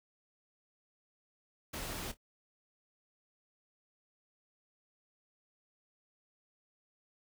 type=noise with echo; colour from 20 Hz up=pink; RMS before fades=-41 dBFS; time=1.73-2.12 s; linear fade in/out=10 ms; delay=26 ms; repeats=2; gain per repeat=-15 dB; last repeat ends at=2.172 s; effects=none